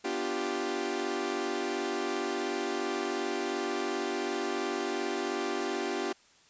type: chord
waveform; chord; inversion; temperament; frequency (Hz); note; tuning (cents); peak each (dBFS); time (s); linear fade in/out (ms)
sawtooth; G dominant seventh; first; equal; 246.9 / 293.7 / 349.2 / 392; B3 / D4 / F4 / G4; 0 / 0 / 0 / 0; -36 / -34 / -31 / -30; 0.04-6.13; 10
effects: white hiss -61 dBFS RMS until 6.49 s + resampled to 16000 Hz